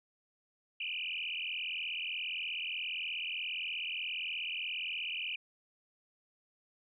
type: tone with frequency modulation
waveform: sine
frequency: 2700 Hz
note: E7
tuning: 41 cents sharp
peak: -35 dBFS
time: 0.8-5.36 s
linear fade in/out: 5 ms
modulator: 41.6 Hz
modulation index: 7.7
effects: none